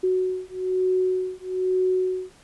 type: beating tone pair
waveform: sine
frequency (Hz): 370 / 371.1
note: F#4 / F#4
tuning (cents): 0 / +5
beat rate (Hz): 1.1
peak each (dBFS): -24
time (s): 0.03-2.32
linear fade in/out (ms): 10
effects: pink hiss -54 dBFS RMS until 2.43 s + resampled to 24000 Hz